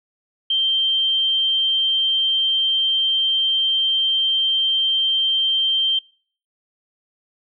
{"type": "tone", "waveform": "sine", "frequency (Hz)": 3145, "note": "G7", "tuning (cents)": 5, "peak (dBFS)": -16, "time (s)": [0.5, 5.99], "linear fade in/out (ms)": 5, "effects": ["noise-tail reverb RT60 0.5 s tail -24 dB re dry"]}